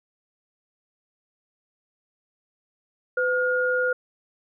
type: tone pair together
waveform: sine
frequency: 504.2 / 1426 Hz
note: B4 / F6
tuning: +36 / +36 cents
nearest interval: octave + tritone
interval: 1800 cents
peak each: -23 dBFS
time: 3.17-3.93 s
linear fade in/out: 5 ms
effects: none